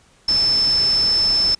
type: tone in noise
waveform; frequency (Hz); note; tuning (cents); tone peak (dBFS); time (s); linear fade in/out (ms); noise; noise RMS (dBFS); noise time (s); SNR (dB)
sine; 5274; E8; 0; -14; 0.28-1.55; 5; pink; -31; 0.28-1.55; +14
effects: pink hiss -54 dBFS RMS until 1.59 s + resampled to 22050 Hz